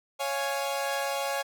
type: chord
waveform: sawtooth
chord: Db major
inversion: none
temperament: equal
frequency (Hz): 554.4 / 698.5 / 830.6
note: Db5 / F5 / Ab5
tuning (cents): 0 / 0 / 0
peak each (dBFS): -27 / -32 / -29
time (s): 0.19-1.43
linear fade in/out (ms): 20
effects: none